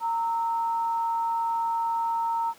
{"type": "tone pair together", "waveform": "sine", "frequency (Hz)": [921, 1307], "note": ["A#5", "E6"], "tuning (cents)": [-21, -15], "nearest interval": "tritone", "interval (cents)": 606, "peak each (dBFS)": [-24, -36], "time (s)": [0, 2.54], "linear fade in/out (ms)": 50, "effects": ["pink hiss -53 dBFS RMS until 2.58 s", "high-pass 200 Hz 12 dB/octave"]}